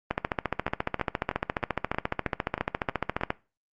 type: two click trains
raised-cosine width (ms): 0.5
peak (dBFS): -10 / -15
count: 47 / 9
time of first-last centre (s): 0.11-3.304 / 0.68-3.212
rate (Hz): 14.4 / 3.16
effects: noise-tail reverb RT60 0.3 s tail -19 dB re dry + Opus 48 kbps